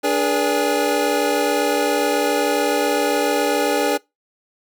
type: tone cluster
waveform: square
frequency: 292.3 / 416.9 / 484.2 / 576 / 819 Hz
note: D4 / G#4 / B4 / D5 / G#5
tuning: -8 / +7 / -34 / -34 / -24 cents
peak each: -24 dBFS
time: 0.03-3.98 s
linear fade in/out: 20 ms
effects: noise-tail reverb RT60 0.2 s tail -23 dB re dry